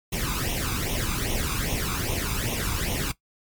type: noise with flanger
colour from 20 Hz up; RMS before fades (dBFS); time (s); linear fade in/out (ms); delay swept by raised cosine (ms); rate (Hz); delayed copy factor
pink; -27; 0.12-3.12; 10; 0.32 to 0.83; 2.5; +0.75
effects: noise-tail reverb RT60 0.1 s tail -17 dB re dry + MP3 96 kbps